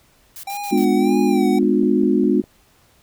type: noise bursts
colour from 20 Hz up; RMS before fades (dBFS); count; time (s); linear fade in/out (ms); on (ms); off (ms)
blue; -35; 4; 0.36-0.847; 0; 73; 65
type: tone with vibrato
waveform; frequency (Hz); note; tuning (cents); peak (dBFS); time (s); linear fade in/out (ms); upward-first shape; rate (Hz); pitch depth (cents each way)
square; 784; G5; 0; -26; 0.47-1.59; 5; sine; 1.7; 77
type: chord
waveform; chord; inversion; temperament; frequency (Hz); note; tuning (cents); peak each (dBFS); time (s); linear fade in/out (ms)
sine; G# diminished seventh; none; just; 207.7 / 249.2 / 299 / 358.8; G#3 / B3 / D4 / F4; 0 / +16 / +31 / +47; -19; 0.71-2.42; 20
type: click train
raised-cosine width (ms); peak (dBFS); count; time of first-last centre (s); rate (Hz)
2; -26; 5; 1.63-2.44; 4.94
effects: pink hiss -56 dBFS RMS until 3.02 s